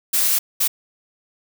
blue noise bursts at uneven times, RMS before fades -18 dBFS, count 2, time 0.13-0.39 / 0.6-0.68 s, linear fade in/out 10 ms, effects none

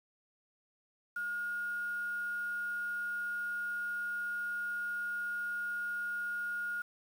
sine tone with quantisation, 1429 Hz, F6, 39 cents sharp, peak -34 dBFS, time 1.16-6.82 s, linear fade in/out 5 ms, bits 9, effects none

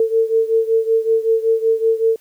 sine beating tone pair, 448.1 / 453.4 Hz, A4 / A#4, +32 / -48 cents, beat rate 5.3 Hz, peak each -15 / -18 dBFS, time 0-2.16 s, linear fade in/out 2 ms, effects white hiss -55 dBFS RMS until 2.2 s

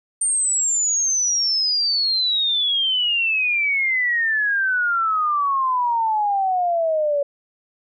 sine exponential sweep, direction down, 8900 to 563 Hz, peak -17 dBFS, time 0.21-7.23 s, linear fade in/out 5 ms, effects none

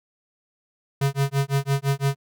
square tone with tremolo, 138.59 Hz, C#3, in tune, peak -18 dBFS, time 1.01-2.16 s, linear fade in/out 5 ms, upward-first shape sine, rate 5.9 Hz, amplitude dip 100%, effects none

